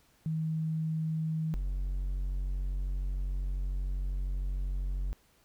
sine / triangle tone pair in turn, 158.8 / 46.43 Hz, D#3 / F#1, +36 / +7 cents, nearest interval octave + major sixth, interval 2129 cents, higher first, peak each -29 / -28 dBFS, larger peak second, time 0.26-1.54 / 1.54-5.13 s, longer second, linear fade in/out 0 ms, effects pink hiss -66 dBFS RMS until 5.44 s

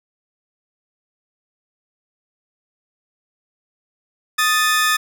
sawtooth tone pair together, 1244.5 / 1760 Hz, D#6 / A6, 0 / 0 cents, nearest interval tritone, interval 600 cents, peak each -14 dBFS, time 4.38-4.97 s, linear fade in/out 10 ms, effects none

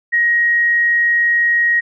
sine tone, 1886 Hz, A#6, 20 cents sharp, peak -11 dBFS, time 0.12-1.81 s, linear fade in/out 20 ms, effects none

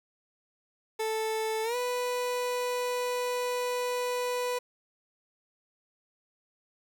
30% pulse tone with pitch glide, 440 to 493.9 Hz, A4 to B4, 0 to 0 cents, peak -26 dBFS, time 0.99-4.59 s, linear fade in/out 10 ms, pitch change +200 cents, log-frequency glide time 1.63-1.76 s, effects 9-bit

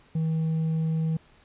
triangle tone with hard clipping, 160.3 Hz, E3, 48 cents flat, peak -22 dBFS, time 0.15-1.17 s, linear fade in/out 5 ms, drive 1 dB, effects pink hiss -58 dBFS RMS until 1.44 s + resampled to 8000 Hz

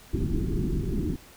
pink low-pass noise, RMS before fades -27 dBFS, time 0.13-1.16 s, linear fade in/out 5 ms, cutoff 400 Hz, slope 96 dB/octave, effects pink hiss -51 dBFS RMS until 1.36 s

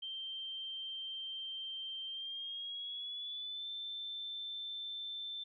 sine tone with pitch glide, 3142 to 3547 Hz, G7 to A7, +3 to +13 cents, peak -40 dBFS, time 0.02-5.44 s, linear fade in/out 10 ms, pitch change +210 cents, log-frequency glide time 2.08-3.67 s, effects none

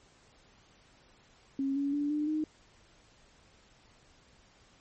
sine tone with pitch steps, 272.5 / 281.1 / 290 / 299.2 / 308.7 Hz, C#4 / C#4 / D4 / D4 / D#4, -29 / +24 / -22 / +32 / -14 cents, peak -28 dBFS, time 1.59-2.44 s, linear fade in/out 2 ms, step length 170 ms, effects pink hiss -62 dBFS RMS until 4.8 s + MP3 32 kbps

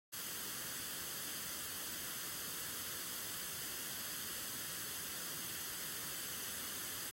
white noise with comb filter, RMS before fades -44 dBFS, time 0.12-7.11 s, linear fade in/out 20 ms, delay 0.63 ms, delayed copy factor +0.5, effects high-pass 80 Hz 12 dB/octave + AAC 48 kbps

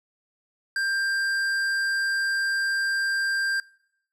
triangle tone with tanh clipping, 1587 Hz, G6, 21 cents sharp, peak -25 dBFS, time 0.76-3.6 s, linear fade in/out 2 ms, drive 16 dB, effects noise-tail reverb RT60 0.8 s tail -25 dB re dry

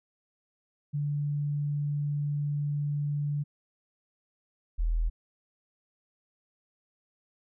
sine tone pair in turn, 145.7 / 40.89 Hz, D3 / E1, -13 / -13 cents, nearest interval octave + minor seventh, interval 2200 cents, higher first, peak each -27 / -24 dBFS, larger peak second, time 0.93-3.44 / 4.78-5.1 s, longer first, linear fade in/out 20 ms, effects none

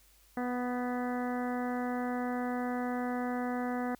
harmonic tone with a mistuned harmonic, 246.9 Hz, B3, in tune, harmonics 1 / 2 / 3 / 4 / 5 / 6 / 7 / 8, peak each -33 / -39 / -38 / -46 / -45 / -47 / -47 / -49 dBFS, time 0.37-3.95 s, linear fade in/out 2 ms, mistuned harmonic 6, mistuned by +21 cents, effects added 50 Hz sine -64 dBFS peak until 3.99 s + white hiss -64 dBFS RMS until 3.99 s

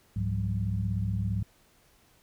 sine tone cluster, 68.3 / 103.9 / 174.5 / 191.7 Hz, C#2 / G#2 / F3 / G3, -25 / +1 / -1 / -38 cents, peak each -35 / -28 / -37 / -36 dBFS, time 0.16-1.43 s, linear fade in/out 5 ms, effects pink hiss -63 dBFS RMS until 2.22 s

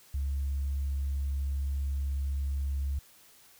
sine tone, 69.3 Hz, C#2, in tune, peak -27 dBFS, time 0.14-2.99 s, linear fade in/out 5 ms, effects tanh soft clip ceiling -25 dBFS + white hiss -58 dBFS RMS until 3.59 s

